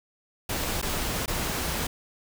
pink noise with dropouts, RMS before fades -29 dBFS, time 0.49-1.87 s, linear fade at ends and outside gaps 5 ms, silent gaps 0.816-0.825 / 1.26-1.278 s, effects none

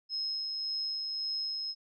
sine tone with tremolo, 5150 Hz, E8, 41 cents flat, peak -31 dBFS, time 0.09-1.75 s, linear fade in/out 50 ms, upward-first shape sine, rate 1.8 Hz, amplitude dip 25%, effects none

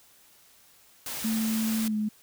white noise, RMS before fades -35 dBFS, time 1.06-1.88 s, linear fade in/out 2 ms
sine tone with pitch glide, 221.4 to 213 Hz, A3 to G#3, +11 to +44 cents, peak -25 dBFS, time 1.24-2.09 s, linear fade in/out 10 ms, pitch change -67 cents, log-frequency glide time 1.86-1.94 s
effects white hiss -58 dBFS RMS until 2.22 s

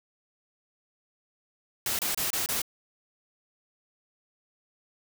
white noise bursts, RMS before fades -29 dBFS, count 5, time 1.86-2.618 s, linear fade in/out 2 ms, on 130 ms, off 27 ms, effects none

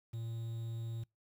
triangle tone with quantisation, 114.5 Hz, A#2, 31 cents flat, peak -36 dBFS, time 0.13-1.04 s, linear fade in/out 10 ms, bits 10, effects noise-tail reverb RT60 0.2 s tail -25 dB re dry

